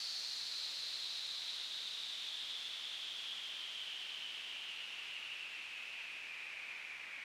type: noise with low-pass filter sweep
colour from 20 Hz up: blue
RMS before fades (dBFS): -45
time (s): 0-7.24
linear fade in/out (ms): 2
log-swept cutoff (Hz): 4400 to 2300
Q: 7
effects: none